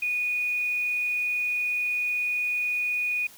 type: tone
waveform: sine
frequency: 2466 Hz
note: D#7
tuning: 16 cents flat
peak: -24 dBFS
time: 0.02-3.27 s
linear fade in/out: 5 ms
effects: white hiss -50 dBFS RMS until 3.37 s